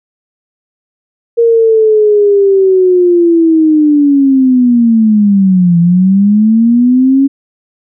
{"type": "linear two-way sweep", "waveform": "sine", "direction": "down then up", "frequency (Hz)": [469, 168.7, 277.2], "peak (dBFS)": -4, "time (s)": [1.37, 7.28], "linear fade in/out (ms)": 20, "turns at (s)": 5.79, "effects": []}